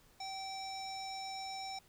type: tone with low-pass filter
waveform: square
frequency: 772 Hz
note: G5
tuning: 27 cents flat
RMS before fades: -43 dBFS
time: 0.2-1.79 s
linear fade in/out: 5 ms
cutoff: 5800 Hz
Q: 5.6
effects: pink hiss -66 dBFS RMS until 1.88 s